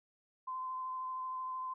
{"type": "tone with vibrato", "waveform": "sine", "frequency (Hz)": 1031, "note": "C6", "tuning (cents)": -26, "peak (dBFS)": -37, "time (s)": [0.47, 1.74], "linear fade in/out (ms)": 10, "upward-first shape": "sine", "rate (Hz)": 13, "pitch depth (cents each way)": 14, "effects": []}